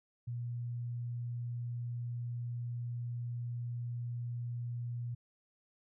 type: tone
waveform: sine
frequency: 120 Hz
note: B2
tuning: 49 cents flat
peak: -36 dBFS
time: 0.27-5.15 s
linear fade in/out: 10 ms
effects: none